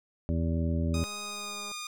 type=harmonic tone; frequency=82.5 Hz; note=E2; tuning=2 cents sharp; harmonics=1 / 2 / 3 / 4 / 5 / 7; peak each=-28 / -32 / -33 / -40 / -43 / -40 dBFS; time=0.29-1.04 s; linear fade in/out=0 ms
type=tone with pitch glide; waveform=10% pulse; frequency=1244.5 to 1220.3 Hz; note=D#6 to D#6; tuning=0 to -34 cents; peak=-28 dBFS; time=0.94-1.87 s; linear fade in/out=2 ms; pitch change=-34 cents; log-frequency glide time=1.22-1.66 s
type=click train; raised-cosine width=1 ms; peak=-35 dBFS; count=159; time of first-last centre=0.95-1.717 s; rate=206 Hz
effects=none